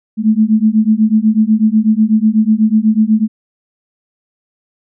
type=beating tone pair; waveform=sine; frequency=213.3 / 221.4 Hz; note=G#3 / A3; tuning=+46 / +11 cents; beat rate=8.1 Hz; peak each=-11 dBFS; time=0.17-3.28 s; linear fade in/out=50 ms; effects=none